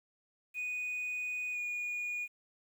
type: tone with pitch glide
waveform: sine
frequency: 2480 to 2446 Hz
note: D#7 to D#7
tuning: -6 to -30 cents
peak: -32 dBFS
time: 0.54-2.28 s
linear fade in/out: 50 ms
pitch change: -24 cents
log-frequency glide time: 1.52-1.58 s
effects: tanh soft clip ceiling -33 dBFS + 10-bit